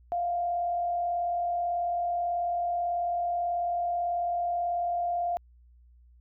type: tone with frequency modulation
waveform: sine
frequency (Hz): 698.5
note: F5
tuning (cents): 0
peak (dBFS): -26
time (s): 0.12-5.37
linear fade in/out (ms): 0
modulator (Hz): 38.3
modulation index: 0.39
effects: added 60 Hz sine -54 dBFS peak until 6.2 s